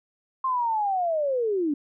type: linear sweep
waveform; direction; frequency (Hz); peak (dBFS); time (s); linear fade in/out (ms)
sine; down; 1065 to 276.8; -22; 0.44-1.74; 5
effects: none

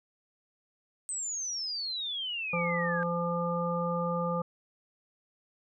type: exponential sweep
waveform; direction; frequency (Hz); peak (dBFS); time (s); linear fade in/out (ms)
sine; down; 8300 to 1580; -32; 1.09-3.03; 0
type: harmonic tone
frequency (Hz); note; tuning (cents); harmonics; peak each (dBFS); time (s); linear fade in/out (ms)
172; F3; -26; 1 / 3 / 5 / 7; -32 / -32 / -39 / -34; 2.53-4.42; 5
effects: none

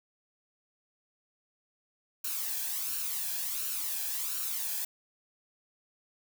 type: noise with flanger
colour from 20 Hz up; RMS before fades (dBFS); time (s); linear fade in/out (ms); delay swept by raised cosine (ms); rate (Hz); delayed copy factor
blue; -34; 2.24-4.85; 5; 0.71 to 1.22; 1.4; +0.6
effects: none

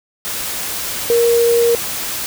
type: tone in noise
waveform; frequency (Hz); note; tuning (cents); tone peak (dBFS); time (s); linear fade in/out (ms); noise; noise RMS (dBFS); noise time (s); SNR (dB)
sine; 469.4; A#4; +12; -10; 1.1-1.75; 0; white; -23; 0.25-2.26; +10
effects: none

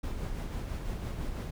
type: noise with tremolo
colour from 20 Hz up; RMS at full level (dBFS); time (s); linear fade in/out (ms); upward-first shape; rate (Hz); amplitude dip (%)
brown; -34; 0.03-1.51; 10; sine; 6; 35
effects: none

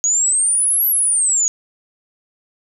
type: exponential two-way sweep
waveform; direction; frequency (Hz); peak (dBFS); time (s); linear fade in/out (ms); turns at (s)
sine; up then down; 6645 to 11840 to 6645; -13; 0.04-1.48; 0; 0.87
effects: none

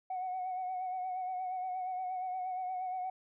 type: tone with vibrato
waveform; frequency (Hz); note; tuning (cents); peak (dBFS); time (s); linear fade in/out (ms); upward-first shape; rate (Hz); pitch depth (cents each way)
sine; 740; F#5; 0; -33; 0.1-3.1; 5; sine; 8.5; 35
effects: tanh soft clip ceiling -31 dBFS

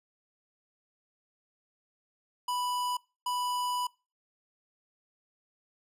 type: tone bursts at uneven times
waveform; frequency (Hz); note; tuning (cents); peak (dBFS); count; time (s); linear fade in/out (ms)
square; 987.8; B5; 0; -30; 2; 2.48-2.97 / 3.26-3.87; 5
effects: noise-tail reverb RT60 0.3 s tail -23 dB re dry + resampled to 32000 Hz

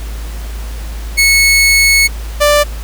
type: tone pair in turn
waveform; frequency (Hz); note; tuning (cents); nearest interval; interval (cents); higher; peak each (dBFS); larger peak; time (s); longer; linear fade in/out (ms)
sawtooth; 2200 / 588.6; C#7 / D5; -14 / +4; octave + major seventh; 2282; first; -3; neither; 1.17-2.08 / 2.4-2.64; first; 20
effects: added 54 Hz sine -20 dBFS peak until 2.83 s + pink hiss -33 dBFS RMS until 2.83 s

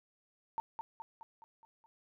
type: tone with echo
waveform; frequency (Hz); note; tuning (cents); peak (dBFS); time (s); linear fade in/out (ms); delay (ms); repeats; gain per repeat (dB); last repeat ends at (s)
sine; 905; A5; +48; -32; 0.58-0.6; 0; 210; 6; -5; 1.86
effects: none

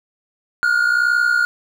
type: tone pair together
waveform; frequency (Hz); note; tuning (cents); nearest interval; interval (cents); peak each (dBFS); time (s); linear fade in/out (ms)
triangle; 1418.5 / 1480; F6 / F#6; +27 / 0; minor second; 73; -13 / -18; 0.63-1.45; 0
effects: none

